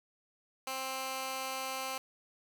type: tone with high-pass filter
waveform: 15% pulse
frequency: 263.5 Hz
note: C4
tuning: 12 cents sharp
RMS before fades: -38 dBFS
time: 0.67-1.98 s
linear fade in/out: 2 ms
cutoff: 770 Hz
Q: 0.52
effects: none